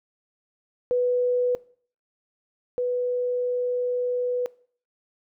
sine tone pair in turn, 493.9 / 493.9 Hz, B4 / B4, 0 / 0 cents, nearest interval unison, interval 0 cents, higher neither, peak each -19 / -22 dBFS, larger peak first, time 0.91-1.55 / 2.78-4.46 s, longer second, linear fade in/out 0 ms, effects noise-tail reverb RT60 0.5 s tail -22 dB re dry

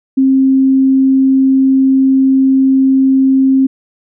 sine tone, 266.3 Hz, C4, 31 cents sharp, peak -6 dBFS, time 0.17-3.67 s, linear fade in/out 10 ms, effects none

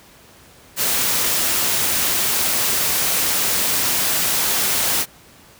white noise, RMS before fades -19 dBFS, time 0.76-5.06 s, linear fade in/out 50 ms, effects pink hiss -47 dBFS RMS until 5.59 s + high-pass 60 Hz 12 dB/octave

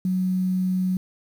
sine tone with quantisation, 185 Hz, F#3, in tune, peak -20 dBFS, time 0.05-0.97 s, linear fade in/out 2 ms, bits 8, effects none

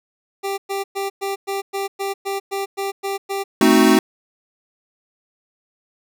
25% pulse tone bursts, 393.7 Hz, G4, 8 cents sharp, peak -18 dBFS, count 12, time 0.43-3.44 s, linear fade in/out 20 ms, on 150 ms, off 110 ms
square chord, A diminished seventh, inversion none, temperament equal, 220 / 261.6 / 311.1 / 370 Hz, A3 / C4 / Eb4 / Gb4, 0 / 0 / 0 / 0 cents, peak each -17 dBFS, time 3.61-3.99 s, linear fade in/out 2 ms
effects none

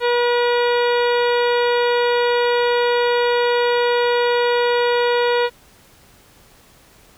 harmonic tone with a mistuned harmonic, 482.5 Hz, B4, 40 cents flat, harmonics 1 / 2 / 3 / 4 / 5 / 6 / 7 / 8 / 9, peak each -16 / -22 / -26 / -28 / -30 / -32 / -33 / -34 / -35 dBFS, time 0-5.5 s, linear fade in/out 50 ms, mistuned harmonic 8, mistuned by -37 cents, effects pink hiss -50 dBFS RMS until 7.17 s

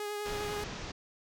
sawtooth tone with vibrato, 415.3 Hz, G#4, in tune, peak -31 dBFS, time 0-0.64 s, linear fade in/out 2 ms, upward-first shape triangle, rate 10 Hz, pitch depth 22 cents each way
pink low-pass noise, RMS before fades -41 dBFS, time 0.25-0.92 s, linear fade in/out 10 ms, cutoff 6600 Hz, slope 48 dB/octave
effects none

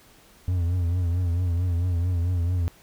triangle tone with vibrato, 87.8 Hz, F2, 10 cents sharp, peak -19 dBFS, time 0.48-2.68 s, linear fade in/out 0 ms, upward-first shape triangle, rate 4.5 Hz, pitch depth 87 cents each way, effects pink hiss -54 dBFS RMS until 2.82 s

